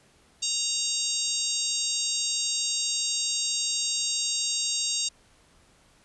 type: harmonic tone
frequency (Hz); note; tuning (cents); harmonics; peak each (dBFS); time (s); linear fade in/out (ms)
932.3; A#5; 0; 3 / 4 / 5 / 6 / 7 / 8 / 9; -37 / -32 / -32 / -35 / -32 / -32 / -37; 0.42-5.09; 10
effects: pink hiss -60 dBFS RMS until 6.04 s + resampled to 24000 Hz